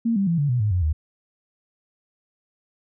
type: tone with pitch steps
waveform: sine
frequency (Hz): 230 / 196.79 / 168.37 / 144.06 / 123.25 / 105.46 / 90.23 / 77.2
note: A#3 / G3 / E3 / D3 / B2 / G#2 / F#2 / D#2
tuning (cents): -23 / +7 / +37 / -33 / -3 / +27 / -43 / -13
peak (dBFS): -18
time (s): 0.05-0.93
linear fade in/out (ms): 10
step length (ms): 110
effects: none